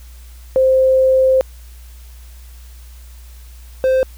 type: tone pair in turn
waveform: sine / triangle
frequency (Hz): 523.3 / 521.2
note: C5 / C5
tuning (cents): 0 / -7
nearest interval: unison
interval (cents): 7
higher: first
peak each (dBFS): -9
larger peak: neither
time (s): 0.56-1.41 / 3.84-4.03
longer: first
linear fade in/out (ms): 0
effects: added 60 Hz sine -35 dBFS peak until 4.17 s + white hiss -48 dBFS RMS until 4.17 s